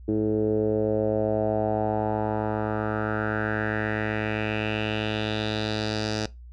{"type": "tone with low-pass filter sweep", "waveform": "10% pulse", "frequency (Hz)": 107.7, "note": "A2", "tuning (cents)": -37, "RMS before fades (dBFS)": -26, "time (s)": [0.08, 6.26], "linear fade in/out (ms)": 5, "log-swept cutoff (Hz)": [360, 5300], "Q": 3.6, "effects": ["noise-tail reverb RT60 0.2 s tail -20 dB re dry", "added 60 Hz sine -41 dBFS peak until 6.52 s"]}